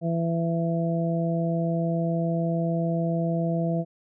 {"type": "harmonic tone", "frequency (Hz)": 166.9, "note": "E3", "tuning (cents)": 22, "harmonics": [1, 2, 3, 4], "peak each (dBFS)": [-24, -32, -33, -30], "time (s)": [0.01, 3.85], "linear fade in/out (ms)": 50, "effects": []}